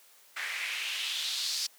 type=noise with band-pass filter sweep; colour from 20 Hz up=white; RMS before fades=-34 dBFS; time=0.36-1.67 s; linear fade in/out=10 ms; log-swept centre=1800 to 5000 Hz; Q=3.1; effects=white hiss -59 dBFS RMS until 1.78 s + high-pass 400 Hz 12 dB/octave